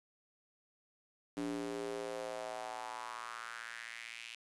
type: tone with high-pass filter sweep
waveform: square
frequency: 57.8 Hz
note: A#1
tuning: 14 cents flat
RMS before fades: -43 dBFS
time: 1.37-4.35 s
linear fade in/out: 0 ms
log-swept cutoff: 270 to 2700 Hz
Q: 3.5
effects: resampled to 24000 Hz + 10-bit